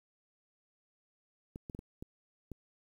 clicks, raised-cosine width 3 ms, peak -30 dBFS, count 6, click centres 1.559 / 1.698 / 1.749 / 1.791 / 2.025 / 2.517 s, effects 10-bit

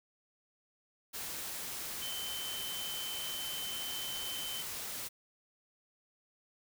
sine tone in noise, 3071 Hz, G7, 36 cents flat, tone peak -40 dBFS, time 2.01-4.63 s, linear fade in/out 20 ms, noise white, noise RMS -41 dBFS, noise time 1.13-5.09 s, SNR -2 dB, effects none

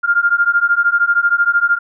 sine beating tone pair, 1396.9 / 1409.9 Hz, F6 / F6, 0 / +16 cents, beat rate 13 Hz, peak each -14 dBFS, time 0.03-1.79 s, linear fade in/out 20 ms, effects none

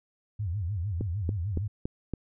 sine tone with vibrato, 94.1 Hz, F#2, 30 cents sharp, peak -28 dBFS, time 0.39-1.68 s, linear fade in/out 10 ms, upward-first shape sine, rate 6.6 Hz, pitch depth 240 cents each way
click train, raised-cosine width 3 ms, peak -18 dBFS, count 5, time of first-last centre 1.01-2.137 s, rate 3.55 Hz
effects none

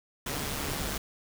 pink noise with amplitude modulation, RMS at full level -31 dBFS, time 0.26-0.98 s, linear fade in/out 5 ms, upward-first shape sine, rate 144 Hz, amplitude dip 50%, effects none

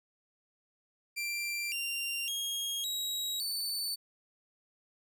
sawtooth tone with pitch steps, 2362 / 2777 / 3264 / 3837 / 4511 Hz, D7 / F7 / G#7 / A#7 / C#8, +9 / -10 / -31 / +49 / +29 cents, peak -30 dBFS, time 1.16-3.96 s, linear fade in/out 20 ms, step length 560 ms, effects none

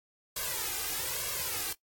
white noise with flanger, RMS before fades -34 dBFS, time 0.36-1.73 s, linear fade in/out 5 ms, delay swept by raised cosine 1.8 to 2.53 ms, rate 1.1 Hz, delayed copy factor +1, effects noise-tail reverb RT60 0.1 s tail -18 dB re dry + AAC 64 kbps

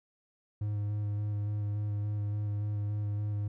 triangle tone with vibrato, 103.83 Hz, G#2, in tune, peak -28 dBFS, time 0.61-3.48 s, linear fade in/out 5 ms, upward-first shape square, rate 3.5 Hz, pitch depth 13 cents each way, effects none

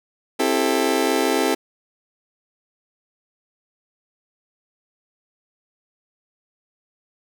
30% pulse chord, A minor seventh, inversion first, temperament just, 264 / 330 / 396 / 440 Hz, C4 / E4 / G4 / A4, +16 / +2 / +18 / 0 cents, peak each -21 dBFS, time 0.39-1.55 s, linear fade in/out 10 ms, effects none

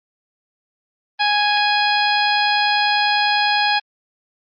harmonic tone, 830 Hz, G#5, 1 cent flat, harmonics 1 / 2 / 3 / 4 / 5 / 6, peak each -18 / -21 / -23 / -24 / -25 / -26 dBFS, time 1.19-3.8 s, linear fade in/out 20 ms, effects Opus 24 kbps

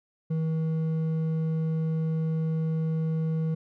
sine tone with hard clipping, 160 Hz, D#3, 49 cents sharp, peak -26 dBFS, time 0.3-3.55 s, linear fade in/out 10 ms, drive 5 dB, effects none

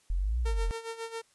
sine exponential two-way sweep, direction up then down, 40.34 to 62 to 40.7 Hz, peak -26 dBFS, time 0.1-0.71 s, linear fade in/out 0 ms, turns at 0.39 s
sawtooth tone with tremolo, 455.3 Hz, A#4, 41 cents flat, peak -30 dBFS, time 0.45-1.22 s, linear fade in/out 10 ms, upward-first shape sine, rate 7.3 Hz, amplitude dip 75%
effects white hiss -66 dBFS RMS until 1.34 s + resampled to 24000 Hz

